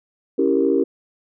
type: chord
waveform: sine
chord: C# diminished seventh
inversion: none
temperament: equal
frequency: 277.2 / 329.6 / 392 / 466.2 Hz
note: C#4 / E4 / G4 / Bb4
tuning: 0 / 0 / 0 / 0 cents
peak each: -20 / -21 / -19 / -21 dBFS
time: 0.38-0.84 s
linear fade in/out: 10 ms
effects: tanh soft clip ceiling -4 dBFS